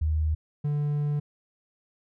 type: tone pair in turn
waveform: sine / triangle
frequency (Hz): 77.78 / 146.83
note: D#2 / D3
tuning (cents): 0 / 0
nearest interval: major seventh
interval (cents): 1100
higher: second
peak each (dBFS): -22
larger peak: neither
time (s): 0.01-0.35 / 0.64-1.2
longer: second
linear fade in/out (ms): 10
effects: none